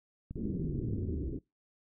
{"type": "click train", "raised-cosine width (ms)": 5, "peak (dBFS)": -28, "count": 17, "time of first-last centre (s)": [0.31, 1.079], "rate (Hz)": 20.8}
{"type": "low-pass noise", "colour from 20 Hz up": "white", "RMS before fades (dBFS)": -38, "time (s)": [0.36, 1.39], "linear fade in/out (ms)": 5, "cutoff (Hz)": 390, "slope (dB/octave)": 48}
{"type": "exponential sweep", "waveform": "sine", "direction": "down", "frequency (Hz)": [232.1, 61.9], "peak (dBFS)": -36, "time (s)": [0.39, 1.29], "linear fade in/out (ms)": 5}
{"effects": ["noise-tail reverb RT60 0.2 s tail -23 dB re dry"]}